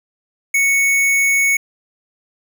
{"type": "tone", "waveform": "square", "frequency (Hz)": 2217, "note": "C#7", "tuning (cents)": 0, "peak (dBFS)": -13, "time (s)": [0.54, 1.57], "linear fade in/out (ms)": 5, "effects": []}